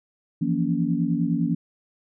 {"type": "tone cluster", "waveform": "sine", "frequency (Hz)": [164.5, 174.3, 235.1, 280.9], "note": ["E3", "F3", "A#3", "C#4"], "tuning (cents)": [-3, -3, 15, 23], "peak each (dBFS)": -26, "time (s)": [0.41, 1.55], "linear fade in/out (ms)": 10, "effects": []}